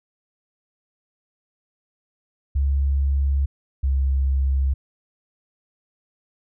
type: tone pair in turn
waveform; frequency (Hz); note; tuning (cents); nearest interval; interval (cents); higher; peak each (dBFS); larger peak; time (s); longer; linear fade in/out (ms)
sine; 69.2 / 67.39; C#2 / C#2; -2 / -48; unison; 46; first; -17; neither; 2.55-3.46 / 3.83-4.74; neither; 10
effects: none